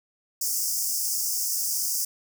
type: high-pass noise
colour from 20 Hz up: pink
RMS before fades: -27 dBFS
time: 0.41-2.05 s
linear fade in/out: 5 ms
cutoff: 5000 Hz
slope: 96 dB/octave
effects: none